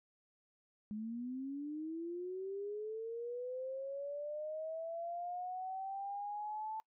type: linear sweep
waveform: sine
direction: up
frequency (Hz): 207.7 to 881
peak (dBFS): -39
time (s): 0.91-6.8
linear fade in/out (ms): 0
effects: noise-tail reverb RT60 0.1 s tail -24 dB re dry